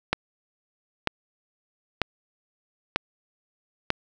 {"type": "click train", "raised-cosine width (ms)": 0.3, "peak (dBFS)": -5, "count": 5, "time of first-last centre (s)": [0.13, 3.904], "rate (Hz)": 1.06, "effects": []}